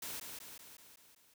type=noise with echo; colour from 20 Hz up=white; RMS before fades=-43 dBFS; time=0.02-0.2 s; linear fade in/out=5 ms; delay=190 ms; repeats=6; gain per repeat=-4 dB; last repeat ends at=1.34 s; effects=none